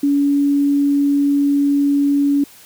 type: tone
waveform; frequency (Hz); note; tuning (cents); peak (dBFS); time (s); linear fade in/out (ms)
sine; 283.7; C#4; +40; -12; 0.03-2.44; 5
effects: white hiss -44 dBFS RMS until 2.65 s